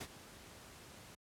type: noise with ADSR envelope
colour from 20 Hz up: pink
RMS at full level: -42 dBFS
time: 0-1.15 s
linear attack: 12 ms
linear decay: 52 ms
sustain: -13 dB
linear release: 5 ms
effects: high-pass 60 Hz 12 dB/octave + low-pass 12000 Hz 12 dB/octave